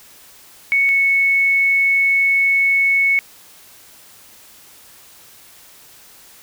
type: tone pair in turn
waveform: sine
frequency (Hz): 2217 / 2208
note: C#7 / C#7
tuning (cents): 0 / -7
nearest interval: unison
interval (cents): 7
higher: first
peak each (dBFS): -12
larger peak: neither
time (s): 0.72-0.89 / 0.89-3.19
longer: second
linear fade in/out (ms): 0
effects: white hiss -45 dBFS RMS until 6.42 s